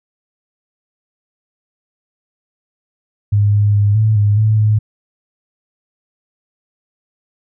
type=tone with pitch steps; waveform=sine; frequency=102.8 / 103.4 / 102.5 / 109 / 103.3 / 108.5 / 107 Hz; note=G#2 / G#2 / G#2 / A2 / G#2 / A2 / A2; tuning=-17 / -7 / -22 / -16 / -9 / -24 / -48 cents; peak=-9 dBFS; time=3.32-4.79 s; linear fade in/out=10 ms; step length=210 ms; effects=none